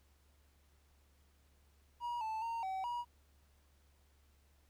triangle tone with pitch steps, 957 / 879 / 921 / 762 / 961 Hz, A#5 / A5 / A#5 / G5 / B5, +45 / -2 / -21 / -49 / -48 cents, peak -35 dBFS, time 2-3.05 s, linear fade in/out 50 ms, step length 210 ms, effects added 71 Hz sine -67 dBFS peak until 4.69 s + pink hiss -74 dBFS RMS until 4.69 s

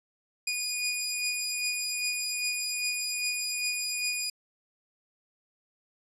15% pulse beating tone pair, 2458 / 2460.5 Hz, D#7 / D#7, -22 / -20 cents, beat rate 2.5 Hz, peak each -23 / -29 dBFS, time 0.47-4.3 s, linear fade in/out 5 ms, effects low-pass 12000 Hz 12 dB/octave

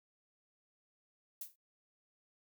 violet noise with exponential decay, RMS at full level -39 dBFS, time 1.41-1.56 s, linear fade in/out 5 ms, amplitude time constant 32 ms, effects noise-tail reverb RT60 0.1 s tail -22 dB re dry

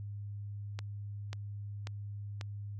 click train, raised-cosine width 0.2 ms, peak -24 dBFS, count 4, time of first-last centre 0.79-2.412 s, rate 1.85 Hz, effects added 102 Hz sine -39 dBFS peak until 2.79 s

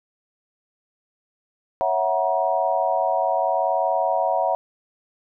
sine chord, F# dominant seventh, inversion second, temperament equal with one note detuned, 554.4 / 659.3 / 740 / 950.8 Hz, C#5 / E5 / F#5 / A#5, 0 / 0 / 0 / +34 cents, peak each -26 / -23 / -23 / -25 dBFS, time 1.81-4.55 s, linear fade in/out 0 ms, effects none

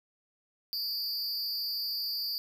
square tone with amplitude modulation, 4702 Hz, D8, 1 cent sharp, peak -28 dBFS, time 0.73-2.38 s, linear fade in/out 0 ms, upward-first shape sine, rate 267 Hz, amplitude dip 90%, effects none

